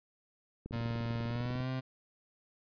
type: click train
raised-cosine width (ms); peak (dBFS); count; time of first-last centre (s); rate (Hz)
3; -29; 20; 0.66-1.605; 20.1
type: tone with pitch glide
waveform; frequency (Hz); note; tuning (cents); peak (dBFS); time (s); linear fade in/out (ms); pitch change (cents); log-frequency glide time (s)
30% pulse; 116.54 to 130.06; A#2 to C3; 0 to -10; -31; 0.72-1.81; 20; +190; 1.26-1.69
effects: resampled to 11025 Hz